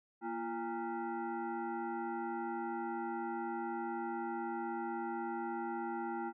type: tone with frequency modulation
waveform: sine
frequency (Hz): 234.1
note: A#3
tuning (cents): +8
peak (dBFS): -36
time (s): 0.21-6.33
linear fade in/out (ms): 50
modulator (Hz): 576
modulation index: 1.7
effects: none